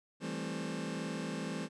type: chord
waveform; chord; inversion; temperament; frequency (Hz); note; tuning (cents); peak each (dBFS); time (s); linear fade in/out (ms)
sawtooth; A minor seventh; second; just; 165 / 198 / 220 / 264; E3 / G3 / A3 / C4; +2 / +18 / 0 / +16; -37 / -38 / -38 / -38; 0.2-1.69; 50
effects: resampled to 22050 Hz